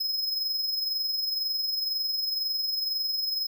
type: tone with amplitude modulation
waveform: square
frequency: 5120 Hz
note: D#8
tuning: 49 cents sharp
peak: -25 dBFS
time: 0-3.47 s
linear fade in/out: 10 ms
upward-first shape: sine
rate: 22 Hz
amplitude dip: 45%
effects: none